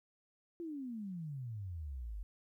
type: exponential sweep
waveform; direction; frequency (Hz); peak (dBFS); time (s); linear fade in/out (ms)
sine; down; 349.2 to 47.21; -40; 0.6-2.23; 0
effects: 13-bit